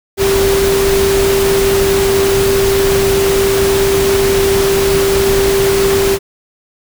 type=tone in noise; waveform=sine; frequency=392 Hz; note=G4; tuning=in tune; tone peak=-10 dBFS; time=0.17-6.19 s; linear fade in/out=50 ms; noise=pink; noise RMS=-17 dBFS; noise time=0.17-6.19 s; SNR=+4 dB; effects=none